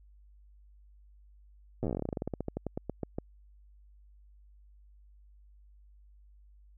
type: slowing click train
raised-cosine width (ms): 2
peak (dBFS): -20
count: 28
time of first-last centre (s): 1.83-3.185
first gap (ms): 8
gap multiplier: 1.12
effects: added 50 Hz sine -55 dBFS peak until 6.77 s